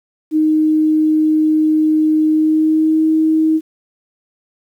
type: tone with pitch glide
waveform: sine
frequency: 310.6 to 316 Hz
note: D#4 to D#4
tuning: -3 to +27 cents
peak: -10 dBFS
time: 0.31-3.61 s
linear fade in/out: 50 ms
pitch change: +30 cents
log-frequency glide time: 2.28-3.03 s
effects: 8-bit